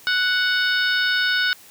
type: harmonic tone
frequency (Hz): 740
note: F#5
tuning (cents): 0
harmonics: 2 / 3 / 4 / 5 / 6 / 7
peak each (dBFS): -19 / -31 / -28 / -26 / -30 / -31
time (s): 0.07-1.53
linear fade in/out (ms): 0
effects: white hiss -47 dBFS RMS until 1.7 s + high-pass 60 Hz 12 dB/octave